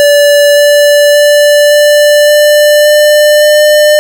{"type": "tone with pitch steps", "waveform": "square", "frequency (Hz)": [580, 583.4, 586.7, 590.1, 593.6, 597, 600.5], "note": ["D5", "D5", "D5", "D5", "D5", "D5", "D5"], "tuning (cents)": [-22, -12, -2, 8, 18, 28, 38], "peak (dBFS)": -3, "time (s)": [0, 3.99], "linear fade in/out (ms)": 0, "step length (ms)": 570, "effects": []}